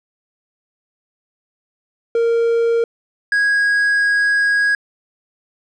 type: tone pair in turn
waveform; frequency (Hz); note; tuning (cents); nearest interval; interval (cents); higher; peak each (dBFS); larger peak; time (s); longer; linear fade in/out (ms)
triangle; 463.8 / 1649.6; A#4 / G#6; -9 / -12; octave + minor seventh; 2197; second; -11; neither; 2.15-2.84 / 3.32-4.75; second; 2
effects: resampled to 22050 Hz